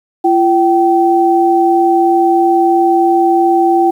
sine tone pair together, 341.6 / 772.2 Hz, F4 / G5, -38 / -26 cents, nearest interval octave + major second, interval 1412 cents, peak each -10 dBFS, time 0.24-3.91 s, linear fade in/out 10 ms, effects 7-bit

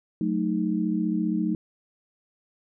sine chord, D# diminished, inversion first, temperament equal, 185 / 220 / 311.1 Hz, F#3 / A3 / D#4, 0 / 0 / 0 cents, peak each -27 dBFS, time 0.21-1.55 s, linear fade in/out 2 ms, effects none

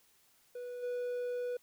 triangle tone with level steps, 490.7 Hz, B4, 11 cents flat, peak -38 / -32 dBFS, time 0.55-1.57 s, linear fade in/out 5 ms, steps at 0.82 s, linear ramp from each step 20 ms, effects white hiss -68 dBFS RMS until 1.62 s

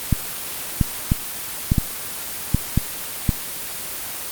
clicks, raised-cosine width 5 ms, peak -3 dBFS, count 8, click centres 0.127 / 0.812 / 1.119 / 1.719 / 1.782 / 2.546 / 2.776 / 3.292 s, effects white hiss -29 dBFS RMS until 4.31 s + Opus 24 kbps

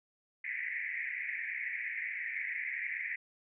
pink band-pass noise, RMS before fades -38 dBFS, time 0.44-3.16 s, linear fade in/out 5 ms, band 1800 to 2300 Hz, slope 96 dB/octave, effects none

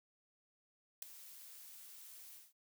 blue noise with ADSR envelope, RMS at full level -39 dBFS, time 1.02-2.53 s, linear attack 4 ms, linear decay 6 ms, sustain -16 dB, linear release 190 ms, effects none

